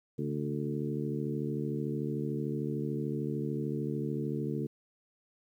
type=harmonic tone with a mistuned harmonic; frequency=73.42 Hz; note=D2; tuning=in tune; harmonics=2 / 3 / 4 / 5 / 6; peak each=-35 / -37 / -38 / -39 / -40 dBFS; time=0.18-4.67 s; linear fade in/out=10 ms; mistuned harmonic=2; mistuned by=-58 cents; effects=11-bit

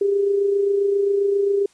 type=tone with amplitude modulation; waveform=sine; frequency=400 Hz; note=G4; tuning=35 cents sharp; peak=-14 dBFS; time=0.01-1.66 s; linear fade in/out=5 ms; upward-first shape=sine; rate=27.5 Hz; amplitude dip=45%; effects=white hiss -57 dBFS RMS until 1.73 s + resampled to 22050 Hz

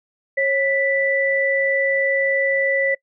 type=tone pair together; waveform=sine; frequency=545.8 / 1975.5 Hz; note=C#5 / B6; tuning=-27 / 0 cents; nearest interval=octave + minor seventh; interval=2227 cents; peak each=-19 dBFS; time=0.37-2.95 s; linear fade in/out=10 ms; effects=noise-tail reverb RT60 0.1 s tail -24 dB re dry

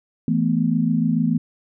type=chord; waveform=sine; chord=E suspended fourth; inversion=none; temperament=equal; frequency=164.81 / 220 / 246.9 Hz; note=E3 / A3 / B3; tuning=0 / 0 / 0 cents; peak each=-21 dBFS; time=0.28-1.38 s; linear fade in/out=2 ms; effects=none

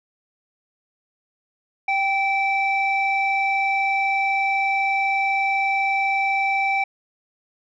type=tone pair together; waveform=sine; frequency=784 / 2324 Hz; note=G5 / D7; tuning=0 / -19 cents; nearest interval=octave + perfect fifth; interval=1881 cents; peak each=-20 dBFS; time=1.88-6.84 s; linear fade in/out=5 ms; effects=tanh soft clip ceiling -13 dBFS

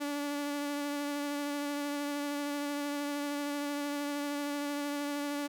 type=tone with vibrato; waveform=sawtooth; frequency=288.4 Hz; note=D4; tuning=31 cents flat; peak=-29 dBFS; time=0-5.48 s; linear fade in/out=20 ms; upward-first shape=triangle; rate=13 Hz; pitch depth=20 cents each way; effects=none

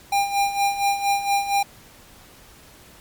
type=tone with tremolo; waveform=square; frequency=801 Hz; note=G5; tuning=37 cents sharp; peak=-17 dBFS; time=0.12-1.63 s; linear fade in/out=5 ms; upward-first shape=sine; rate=4.3 Hz; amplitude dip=70%; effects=pink hiss -48 dBFS RMS until 3 s + MP3 96 kbps

